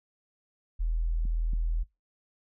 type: tone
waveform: sine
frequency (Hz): 40.86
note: E1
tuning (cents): -14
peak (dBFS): -25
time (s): 0.79-1.84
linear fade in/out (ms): 20
type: clicks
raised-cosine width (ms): 5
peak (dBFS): -29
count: 2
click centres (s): 1.254 / 1.534
effects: noise-tail reverb RT60 0.2 s tail -21 dB re dry